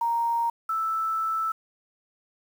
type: tone pair in turn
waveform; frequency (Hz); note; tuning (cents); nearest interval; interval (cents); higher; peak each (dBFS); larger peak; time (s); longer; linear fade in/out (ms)
sine; 932.3 / 1318.5; A#5 / E6; 0 / 0; tritone; 600; second; -22 / -24; first; 0.01-0.5 / 0.69-1.52; second; 5
effects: 8-bit